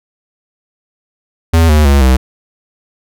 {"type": "tone with pitch steps", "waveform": "square", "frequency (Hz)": [82.3, 75.91, 70.01, 64.57], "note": ["E2", "D#2", "C#2", "C2"], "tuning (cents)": [-2, -42, 18, -22], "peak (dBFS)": -6, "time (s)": [1.53, 2.17], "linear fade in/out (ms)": 10, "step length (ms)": 160, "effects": []}